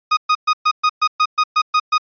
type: tone bursts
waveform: 40% pulse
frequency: 1244.5 Hz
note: D#6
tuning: in tune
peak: -11 dBFS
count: 11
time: 0.11-1.981 s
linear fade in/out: 10 ms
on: 61 ms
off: 120 ms
effects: resampled to 11025 Hz